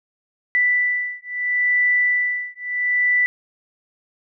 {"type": "beating tone pair", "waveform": "sine", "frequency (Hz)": [1977, 1977.75], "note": ["B6", "B6"], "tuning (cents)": [1, 2], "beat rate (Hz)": 0.75, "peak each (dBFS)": -20, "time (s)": [0.55, 3.26], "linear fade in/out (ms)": 0, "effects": []}